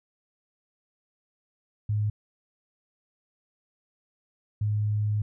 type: tone pair in turn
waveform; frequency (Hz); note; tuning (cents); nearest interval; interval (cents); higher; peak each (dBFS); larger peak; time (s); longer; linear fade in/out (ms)
sine; 105.3 / 105.3; G#2 / G#2; +24 / +24; unison; 0; neither; -23; neither; 1.89-2.1 / 4.61-5.22; second; 5
effects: none